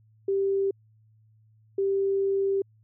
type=tone pair in turn; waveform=sine; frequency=392 / 392 Hz; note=G4 / G4; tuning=0 / 0 cents; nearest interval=unison; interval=0 cents; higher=neither; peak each=-22 dBFS; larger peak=neither; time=0.28-0.71 / 1.78-2.62 s; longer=second; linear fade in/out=5 ms; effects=added 109 Hz sine -57 dBFS peak until 2.83 s